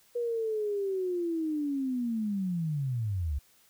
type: linear sweep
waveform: sine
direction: down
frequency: 483.8 to 65.41 Hz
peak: -28 dBFS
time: 0.15-3.39 s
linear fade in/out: 10 ms
effects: white hiss -63 dBFS RMS until 3.69 s

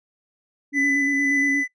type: tone with vibrato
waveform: sine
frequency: 279.8 Hz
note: C#4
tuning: 16 cents sharp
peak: -22 dBFS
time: 0.72-1.64 s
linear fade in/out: 50 ms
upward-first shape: square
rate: 8.5 Hz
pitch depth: 27 cents each way
type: tone with tremolo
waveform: triangle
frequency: 2000 Hz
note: B6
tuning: 21 cents sharp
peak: -17 dBFS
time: 0.73-1.68 s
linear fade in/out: 50 ms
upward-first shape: triangle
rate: 1.9 Hz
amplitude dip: 30%
effects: noise-tail reverb RT60 0.1 s tail -19 dB re dry + resampled to 22050 Hz

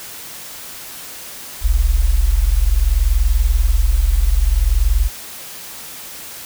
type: tone pair together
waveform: sine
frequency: 40.64 / 61.2 Hz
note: E1 / B1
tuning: -24 / -15 cents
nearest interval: perfect fifth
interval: 709 cents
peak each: -13 / -15 dBFS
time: 1.61-5.1 s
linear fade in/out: 50 ms
effects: white hiss -33 dBFS RMS until 6.45 s

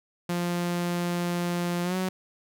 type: tone with pitch glide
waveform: sawtooth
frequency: 174.61 to 186.06 Hz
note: F3 to F#3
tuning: 0 to +10 cents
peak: -22 dBFS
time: 0.29-2.09 s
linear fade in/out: 5 ms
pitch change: +110 cents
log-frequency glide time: 1.83-1.96 s
effects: none

